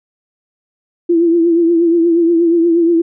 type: tone with vibrato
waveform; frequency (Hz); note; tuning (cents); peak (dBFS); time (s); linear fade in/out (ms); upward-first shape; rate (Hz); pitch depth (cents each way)
sine; 337.1; E4; +39; -8; 1.09-3.02; 10; triangle; 8.4; 62
effects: none